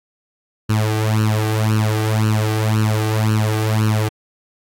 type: tone with flanger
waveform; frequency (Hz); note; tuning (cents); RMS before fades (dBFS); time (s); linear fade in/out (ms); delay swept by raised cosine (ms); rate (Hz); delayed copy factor
sawtooth; 108.5; A2; -24; -17; 0.69-4.09; 10; 0.7 to 2.6; 1.9; +0.9
effects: AAC 64 kbps